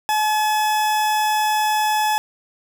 40% pulse tone, 855 Hz, A5, 50 cents flat, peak -16 dBFS, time 0.09-2.18 s, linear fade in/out 0 ms, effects none

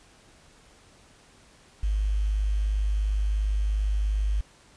sine tone with quantisation, 51.4 Hz, G#1, 17 cents flat, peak -22 dBFS, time 1.83-4.41 s, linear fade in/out 5 ms, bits 8, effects pink hiss -56 dBFS RMS until 4.76 s + resampled to 22050 Hz

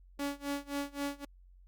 sawtooth tone with tremolo, 283.3 Hz, C#4, 38 cents sharp, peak -28 dBFS, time 0.19-1.25 s, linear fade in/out 5 ms, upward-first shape sine, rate 3.8 Hz, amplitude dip 95%, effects added 45 Hz sine -55 dBFS peak until 1.67 s + Opus 48 kbps

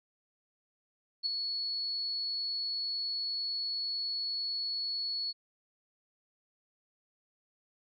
sine tone with ADSR envelope, 4391 Hz, C#8, 17 cents flat, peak -26 dBFS, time 1.23-5.33 s, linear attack 31 ms, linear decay 7 ms, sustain -6 dB, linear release 32 ms, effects none

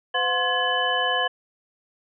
sine tone cluster, 508 / 722 / 1055 / 1698 / 3009 Hz, B4 / F#5 / C6 / G#6 / F#7, +49 / -43 / +14 / +38 / +28 cents, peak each -29 / -27 / -28 / -25 / -26 dBFS, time 0.14-1.28 s, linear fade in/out 10 ms, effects none

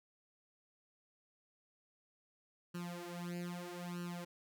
sawtooth tone with flanger, 175.1 Hz, F3, 5 cents sharp, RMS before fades -44 dBFS, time 2.74-4.25 s, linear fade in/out 10 ms, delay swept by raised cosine 0.69 to 5.29 ms, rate 0.79 Hz, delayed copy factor +0.95, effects none

